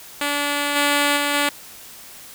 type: tone with level steps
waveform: 5% pulse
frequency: 288.5 Hz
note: D4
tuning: 31 cents flat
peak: -9 / -5 / -8 / -6 dBFS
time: 0.21-1.49 s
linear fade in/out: 2 ms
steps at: 0.75 / 1.16 / 1.33 s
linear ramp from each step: 20 ms
effects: white hiss -41 dBFS RMS until 2.34 s